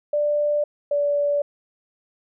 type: tone pair in turn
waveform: sine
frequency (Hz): 590 / 577.9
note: D5 / D5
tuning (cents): +8 / -28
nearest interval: unison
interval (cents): 36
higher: first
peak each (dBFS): -18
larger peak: neither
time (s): 0.13-0.64 / 0.91-1.42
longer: neither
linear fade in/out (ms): 5
effects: none